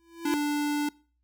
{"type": "tone with exponential growth", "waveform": "square", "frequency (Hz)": 334.9, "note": "E4", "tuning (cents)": 27, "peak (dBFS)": -25, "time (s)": [0, 0.34], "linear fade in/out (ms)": 0, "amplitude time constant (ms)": 72}
{"type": "tone", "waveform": "square", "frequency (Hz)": 293.7, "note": "D4", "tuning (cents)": 0, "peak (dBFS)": -26, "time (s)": [0.25, 0.89], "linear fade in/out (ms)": 5}
{"effects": ["noise-tail reverb RT60 0.4 s tail -23 dB re dry", "added 60 Hz sine -70 dBFS peak until 1.23 s"]}